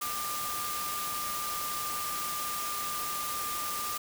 sine tone in noise, 1197 Hz, D6, 33 cents sharp, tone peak -35 dBFS, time 0.01-3.98 s, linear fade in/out 10 ms, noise white, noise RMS -36 dBFS, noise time 0.01-3.98 s, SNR -2 dB, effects none

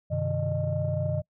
sine tone cluster, 96.6 / 129.9 / 153.9 / 612 Hz, G2 / C3 / D#3 / D#5, -25 / -12 / -19 / -29 cents, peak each -30 dBFS, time 0.1-1.22 s, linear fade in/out 20 ms, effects noise-tail reverb RT60 0.1 s tail -24 dB re dry + tanh soft clip ceiling -17 dBFS

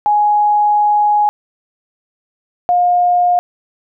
sine tone pair in turn, 834 / 711.1 Hz, G#5 / F5, +7 / +31 cents, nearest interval minor third, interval 276 cents, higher first, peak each -9 dBFS, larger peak neither, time 0.06-1.29 / 2.69-3.39 s, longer first, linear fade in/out 0 ms, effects none

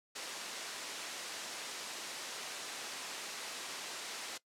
white band-pass noise, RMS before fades -44 dBFS, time 0.15-4.38 s, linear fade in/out 10 ms, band 270 to 6500 Hz, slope 12 dB/octave, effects noise-tail reverb RT60 0.1 s tail -19 dB re dry + low-pass 12000 Hz 12 dB/octave

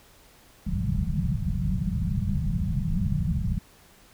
white low-pass noise, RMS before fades -26 dBFS, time 0.66-3.59 s, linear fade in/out 10 ms, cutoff 200 Hz, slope 96 dB/octave, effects pink hiss -55 dBFS RMS until 4.13 s

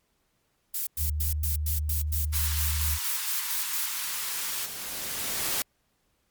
violet noise bursts, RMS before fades -30 dBFS, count 14, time 0.74-3.86 s, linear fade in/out 5 ms, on 130 ms, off 100 ms
sine tone with pitch glide, 75.6 to 76.04 Hz, D#2 to D#2, -49 to -39 cents, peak -26 dBFS, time 0.97-2.99 s, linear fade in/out 50 ms, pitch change +10 cents, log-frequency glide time 1.62-2.07 s
white noise with exponential growth, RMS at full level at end -27 dBFS, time 2.07-5.62 s, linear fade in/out 1 ms, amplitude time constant 770 ms
white high-pass noise, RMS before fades -32 dBFS, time 2.32-4.67 s, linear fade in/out 20 ms, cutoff 870 Hz, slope 96 dB/octave
effects pink hiss -72 dBFS RMS until 6.3 s + MP3 96 kbps

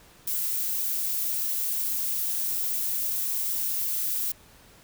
violet noise, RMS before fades -28 dBFS, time 0.27-4.32 s, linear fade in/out 5 ms, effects pink hiss -54 dBFS RMS until 4.83 s

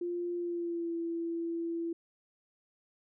sine tone with pitch glide, 349.2 to 335.2 Hz, F4 to E4, 0 to +29 cents, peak -32 dBFS, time 0.01-1.93 s, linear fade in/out 5 ms, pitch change -71 cents, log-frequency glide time 0.36-0.95 s, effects none

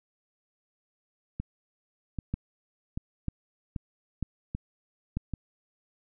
two click trains, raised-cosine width 5 ms, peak -17 / -20 dBFS, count 4 / 6, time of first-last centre 2.34-5.17 / 1.4-5.337 s, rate 1.06 / 1.27 Hz, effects none

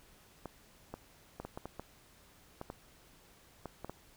clicks, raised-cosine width 1 ms, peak -27 dBFS, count 12, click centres 0.457 / 0.94 / 1.4 / 1.45 / 1.575 / 1.656 / 1.796 / 2.614 / 2.701 / 3.657 / 3.846 / 3.896 s, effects pink hiss -62 dBFS RMS until 4.16 s

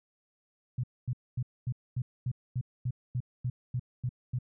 sine tone bursts, 124.4 Hz, B2, 13 cents sharp, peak -28 dBFS, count 13, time 0.78-4.388 s, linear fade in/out 5 ms, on 56 ms, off 240 ms, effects none

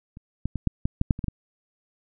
clicks, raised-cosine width 5 ms, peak -29 / -14 / -16 / -8 / -11 / -8 / -6 / -22 / -15 / -14 dBFS, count 10, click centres 0.171 / 0.456 / 0.557 / 0.673 / 0.855 / 1.014 / 1.108 / 1.191 / 1.242 / 1.283 s, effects none

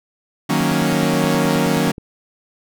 sawtooth chord, D# minor seventh, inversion none, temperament equal, 155.56 / 185 / 233.1 / 277.2 Hz, D#3 / F#3 / A#3 / C#4, 0 / 0 / 0 / 0 cents, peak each -17 dBFS, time 0.49-1.92 s, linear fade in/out 10 ms
click train, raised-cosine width 3 ms, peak -19 dBFS, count 14, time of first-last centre 0.61-1.981 s, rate 9.48 Hz
effects none

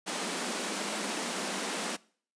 pink high-pass noise, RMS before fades -34 dBFS, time 0.06-1.97 s, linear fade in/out 20 ms, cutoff 180 Hz, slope 96 dB/octave, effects noise-tail reverb RT60 0.5 s tail -23 dB re dry + resampled to 22050 Hz

